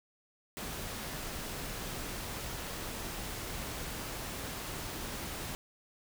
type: noise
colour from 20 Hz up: pink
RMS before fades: -40 dBFS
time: 0.57-5.55 s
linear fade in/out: 0 ms
effects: none